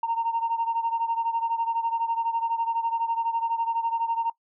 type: beating tone pair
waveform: sine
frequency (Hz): 917 / 929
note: A#5 / A#5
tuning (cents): -29 / -6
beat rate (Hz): 12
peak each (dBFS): -24 / -28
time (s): 0.03-4.3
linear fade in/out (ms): 5
effects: noise-tail reverb RT60 0.1 s tail -20 dB re dry + tanh soft clip ceiling -18 dBFS